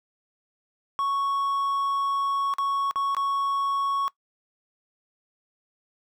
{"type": "tone with dropouts", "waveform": "triangle", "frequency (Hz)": 1109, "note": "C#6", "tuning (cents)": 0, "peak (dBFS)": -21, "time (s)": [0.99, 4.08], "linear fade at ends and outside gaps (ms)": 0, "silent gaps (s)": [[2.538, 2.584], [2.91, 2.958], [3.148, 3.167]], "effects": ["noise-tail reverb RT60 0.1 s tail -21 dB re dry"]}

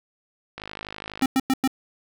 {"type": "click train", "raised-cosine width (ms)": 0.3, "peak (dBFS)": -18, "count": 36, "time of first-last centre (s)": [0.58, 1.252], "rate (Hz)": 52.1}
{"type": "tone bursts", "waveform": "square", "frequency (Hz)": 264.3, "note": "C4", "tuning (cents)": 18, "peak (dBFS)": -18, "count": 4, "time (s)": [1.22, 1.676], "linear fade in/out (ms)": 2, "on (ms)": 39, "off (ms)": 100}
{"effects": []}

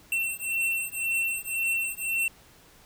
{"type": "beating tone pair", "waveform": "square", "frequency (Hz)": [2704, 2705.9], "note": ["E7", "E7"], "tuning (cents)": [43, 45], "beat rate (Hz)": 1.9, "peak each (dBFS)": -30, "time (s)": [0.12, 2.28], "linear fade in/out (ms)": 2, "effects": ["pink hiss -55 dBFS RMS until 2.85 s"]}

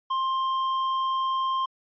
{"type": "tone with hard clipping", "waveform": "sine", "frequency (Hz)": 1055, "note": "C6", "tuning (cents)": 14, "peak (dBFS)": -25, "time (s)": [0.1, 1.66], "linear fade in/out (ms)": 10, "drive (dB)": 6, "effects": ["resampled to 11025 Hz"]}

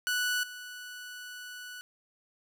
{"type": "tone with level steps", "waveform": "sawtooth", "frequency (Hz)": 1480, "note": "F#6", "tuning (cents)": 0, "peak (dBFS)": [-24, -38], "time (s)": [0.07, 1.81], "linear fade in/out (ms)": 0, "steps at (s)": 0.43, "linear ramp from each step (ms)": 5, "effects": []}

